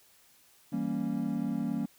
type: chord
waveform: triangle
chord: E diminished seventh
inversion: none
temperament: equal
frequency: 164.81 / 196 / 233.1 / 277.2 Hz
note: E3 / G3 / Bb3 / Db4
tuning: 0 / 0 / 0 / 0 cents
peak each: -36 / -33 / -31 / -33 dBFS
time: 0.72-1.86 s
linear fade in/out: 10 ms
effects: white hiss -62 dBFS RMS until 1.98 s